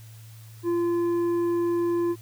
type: tone with tanh clipping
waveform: triangle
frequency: 343.8 Hz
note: F4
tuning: 27 cents flat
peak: -23 dBFS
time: 0.63-2.16 s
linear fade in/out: 50 ms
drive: 11 dB
effects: added 111 Hz sine -43 dBFS peak until 2.21 s + white hiss -54 dBFS RMS until 2.21 s